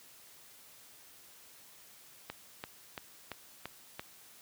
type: click train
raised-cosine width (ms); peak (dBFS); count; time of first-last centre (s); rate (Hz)
0.3; -23; 6; 2.3-3.995; 2.95
effects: white hiss -57 dBFS RMS until 4.41 s + high-pass 60 Hz 12 dB/octave